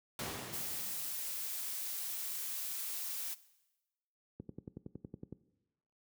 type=noise with exponential decay; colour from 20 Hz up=pink; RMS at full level=-38 dBFS; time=0.19-1.8 s; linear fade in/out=2 ms; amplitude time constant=350 ms
type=noise; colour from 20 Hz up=blue; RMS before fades=-40 dBFS; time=0.52-3.35 s; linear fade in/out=20 ms
type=click train; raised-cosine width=3 ms; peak=-30 dBFS; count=11; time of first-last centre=4.4-5.326 s; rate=10.8 Hz
effects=noise-tail reverb RT60 1.0 s tail -18 dB re dry + high-pass 100 Hz 12 dB/octave